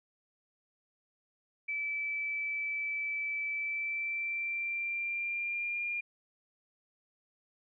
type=tone with pitch glide; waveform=sine; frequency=2312 to 2407 Hz; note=D7 to D7; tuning=-28 to +42 cents; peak=-32 dBFS; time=1.68-6.01 s; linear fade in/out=10 ms; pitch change=+70 cents; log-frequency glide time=3.51-5.82 s; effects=none